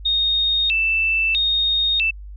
sine tone with vibrato, 3136 Hz, G7, in tune, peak -16 dBFS, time 0.05-2.11 s, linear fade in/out 10 ms, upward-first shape square, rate 0.77 Hz, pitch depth 290 cents each way, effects added 50 Hz sine -33 dBFS peak until 2.36 s

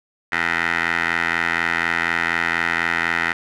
15% pulse tone with band-pass filter, 84.1 Hz, E2, 35 cents sharp, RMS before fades -21 dBFS, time 0.32-3.33 s, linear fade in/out 5 ms, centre 1800 Hz, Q 4.1, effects none

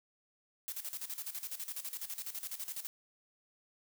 blue noise with tremolo, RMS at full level -40 dBFS, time 0.68-2.87 s, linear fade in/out 0 ms, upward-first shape square, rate 12 Hz, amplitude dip 75%, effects none

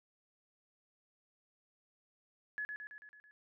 sine tone with echo, 1700 Hz, G#6, 40 cents sharp, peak -36 dBFS, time 2.58-2.65 s, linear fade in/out 0 ms, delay 110 ms, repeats 6, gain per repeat -4 dB, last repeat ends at 3.31 s, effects none

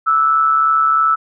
sine tone with amplitude modulation, 1315 Hz, E6, 5 cents flat, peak -8 dBFS, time 0.06-1.16 s, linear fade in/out 20 ms, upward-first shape sine, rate 143 Hz, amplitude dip 55%, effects none

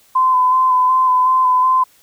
sine tone with vibrato, 1021 Hz, C6, 43 cents flat, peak -10 dBFS, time 0.15-1.84 s, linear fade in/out 10 ms, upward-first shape square, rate 2.7 Hz, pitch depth 18 cents each way, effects white hiss -52 dBFS RMS until 2.02 s

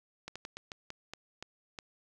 slowing click train, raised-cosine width 0.2 ms, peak -24 dBFS, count 9, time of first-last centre 0.28-1.788 s, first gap 76 ms, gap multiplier 1.25, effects none

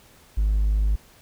triangle tone, 51.91 Hz, G#1, in tune, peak -15 dBFS, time 0.37-0.96 s, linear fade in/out 10 ms, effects tanh soft clip ceiling -13 dBFS + pink hiss -53 dBFS RMS until 1.21 s

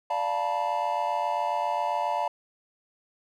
triangle chord, B half-diminished seventh, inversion first, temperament equal with one note detuned, 587.3 / 698.5 / 880 / 967.4 Hz, D5 / F5 / A5 / B5, 0 / 0 / 0 / -36 cents, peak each -31 / -29 / -27 / -29 dBFS, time 0.1-2.28 s, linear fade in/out 5 ms, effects none

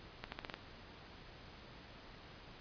accelerating click train, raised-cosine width 0.3 ms, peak -25 dBFS, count 6, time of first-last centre 0.24-0.54 s, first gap 81 ms, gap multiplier 0.85, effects pink hiss -55 dBFS RMS until 2.6 s + resampled to 11025 Hz

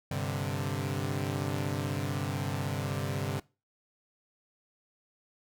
sawtooth chord, G suspended fourth, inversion none, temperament equal, 98 / 130.81 / 146.83 Hz, G2 / C3 / D3, 0 / 0 / 0 cents, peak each -31 dBFS, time 0.11-3.4 s, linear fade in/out 5 ms, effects noise-tail reverb RT60 0.3 s tail -22 dB re dry

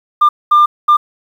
sine tone bursts at uneven times, 1198 Hz, D6, 34 cents sharp, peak -3 dBFS, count 3, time 0.21-0.29 / 0.51-0.66 / 0.88-0.97 s, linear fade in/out 10 ms, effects tanh soft clip ceiling -3 dBFS + 7-bit

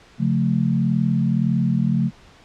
sine chord, Db augmented, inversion none, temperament equal with one note detuned, 138.59 / 178.08 / 220 Hz, Db3 / F3 / A3, 0 / +34 / 0 cents, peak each -21 dBFS, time 0.18-2.11 s, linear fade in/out 50 ms, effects pink hiss -49 dBFS RMS until 2.44 s + low-pass 5000 Hz 12 dB/octave

